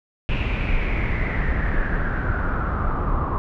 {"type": "noise with low-pass filter sweep", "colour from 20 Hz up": "brown", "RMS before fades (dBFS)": -22, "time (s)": [0.29, 3.38], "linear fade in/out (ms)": 0, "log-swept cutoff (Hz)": [2700, 1100], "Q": 6.7, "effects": []}